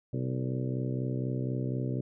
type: harmonic tone with a mistuned harmonic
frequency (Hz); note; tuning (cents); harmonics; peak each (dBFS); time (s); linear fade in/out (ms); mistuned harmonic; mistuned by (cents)
64.1; C2; -35; 2 / 3 / 4 / 5 / 6 / 7 / 8 / 9; -31 / -40 / -37 / -40 / -41 / -43 / -48 / -46; 0.13-2.01; 5; 8; -43
effects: none